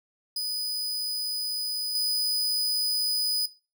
40% pulse tone with level steps, 4978 Hz, D#8, in tune, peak -26 / -22 dBFS, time 0.36-3.46 s, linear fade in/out 5 ms, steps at 1.95 s, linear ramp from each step 2 ms, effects noise-tail reverb RT60 0.3 s tail -17 dB re dry

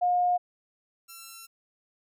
sine / 5% pulse tone pair in turn, 715 / 1349.7 Hz, F5 / E6, +41 / +40 cents, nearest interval major seventh, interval 1099 cents, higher second, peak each -21 / -32 dBFS, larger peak first, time 0.01-0.38 / 1.08-1.47 s, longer second, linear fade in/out 20 ms, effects none

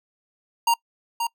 square tone with echo, 932.3 Hz, A#5, in tune, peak -17 dBFS, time 0.67-0.74 s, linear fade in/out 5 ms, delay 530 ms, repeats 1, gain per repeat -6 dB, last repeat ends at 1.27 s, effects noise-tail reverb RT60 0.1 s tail -24 dB re dry

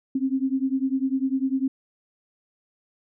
sine beating tone pair, 261.9 / 271.9 Hz, C4 / C#4, +2 / -33 cents, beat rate 10 Hz, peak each -24 / -25 dBFS, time 0.15-1.68 s, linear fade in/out 5 ms, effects none

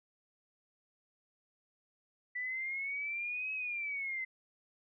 sine exponential two-way sweep, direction up then down, 1968 to 2569 to 2043 Hz, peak -35 dBFS, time 2.35-4.25 s, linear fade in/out 10 ms, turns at 3.53 s, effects none

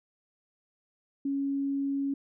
sine tone, 277.2 Hz, C#4, in tune, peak -27 dBFS, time 1.25-2.14 s, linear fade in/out 5 ms, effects none

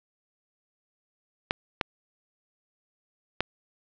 clicks, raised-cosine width 0.3 ms, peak -8 dBFS, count 3, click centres 1.509 / 1.812 / 3.406 s, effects low-pass 5000 Hz 12 dB/octave

